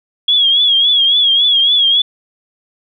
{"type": "tone with vibrato", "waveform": "sine", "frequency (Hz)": 3322, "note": "G#7", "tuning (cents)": 0, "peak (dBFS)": -8, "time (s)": [0.28, 2.02], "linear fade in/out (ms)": 5, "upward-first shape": "triangle", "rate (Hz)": 3.6, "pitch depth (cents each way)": 89, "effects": []}